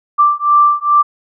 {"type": "beating tone pair", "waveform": "sine", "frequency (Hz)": [1174.7, 1177.1], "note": ["D6", "D6"], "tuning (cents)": [0, 4], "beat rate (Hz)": 2.4, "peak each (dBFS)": -11, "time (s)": [0.18, 1.03], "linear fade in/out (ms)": 20, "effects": []}